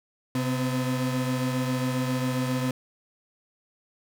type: tone pair together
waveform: 35% pulse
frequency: 130.4 / 253.4 Hz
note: C3 / B3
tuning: -5 / +45 cents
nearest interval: octave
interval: 1150 cents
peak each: -26 dBFS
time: 0.35-2.71 s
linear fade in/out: 2 ms
effects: none